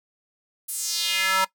square tone with high-pass filter sweep, 190 Hz, F#3, 46 cents sharp, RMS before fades -24 dBFS, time 0.68-1.45 s, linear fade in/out 10 ms, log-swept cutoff 11000 to 990 Hz, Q 2.3, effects noise-tail reverb RT60 0.1 s tail -19 dB re dry

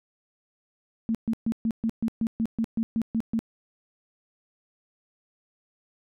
sine tone bursts, 225.9 Hz, A3, 46 cents sharp, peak -22 dBFS, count 13, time 1.09-3.391 s, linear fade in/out 0 ms, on 57 ms, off 130 ms, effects none

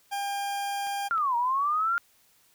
40% pulse tone, 802 Hz, G5, 39 cents sharp, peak -28 dBFS, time 0.11-1.09 s, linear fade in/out 20 ms
clicks, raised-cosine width 0.3 ms, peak -31 dBFS, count 2, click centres 0.87 / 1.179 s
sine linear two-way sweep, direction down then up, 1412 to 931 to 1412 Hz, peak -23 dBFS, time 1.11-1.98 s, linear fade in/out 0 ms, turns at 1.36 s
effects white hiss -63 dBFS RMS until 2.54 s

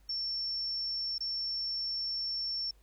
sine tone with dropouts, 5430 Hz, F8, 50 cents flat, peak -32 dBFS, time 0.09-2.71 s, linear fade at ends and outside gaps 5 ms, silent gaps 1.182-1.205 s, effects added 50 Hz sine -59 dBFS peak until 2.82 s + pink hiss -70 dBFS RMS until 2.82 s

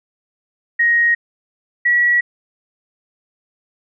sine tone pair in turn, 1878 / 1929.7 Hz, A#6 / B6, +12 / -41 cents, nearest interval unison, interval 47 cents, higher second, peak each -11 / -11 dBFS, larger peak neither, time 0.79-1.15 / 1.85-2.21 s, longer neither, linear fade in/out 10 ms, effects none

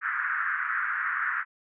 pink band-pass noise, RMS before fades -29 dBFS, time 0.01-1.45 s, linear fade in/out 50 ms, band 1300 to 1800 Hz, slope 48 dB/octave, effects none

